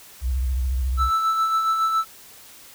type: tone with vibrato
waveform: sine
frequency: 64 Hz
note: C2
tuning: 38 cents flat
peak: -20 dBFS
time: 0.21-1.11 s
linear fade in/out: 50 ms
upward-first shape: sine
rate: 14 Hz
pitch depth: 120 cents each way
type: tone with tremolo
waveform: triangle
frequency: 1318.5 Hz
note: E6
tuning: in tune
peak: -15 dBFS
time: 0.97-2.05 s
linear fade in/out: 50 ms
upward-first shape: sine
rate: 7.2 Hz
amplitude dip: 40%
effects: white hiss -46 dBFS RMS until 2.74 s